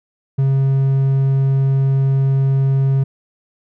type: tone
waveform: triangle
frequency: 135.5 Hz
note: C#3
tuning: 39 cents flat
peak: -10 dBFS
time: 0.38-3.04 s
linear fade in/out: 10 ms
effects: none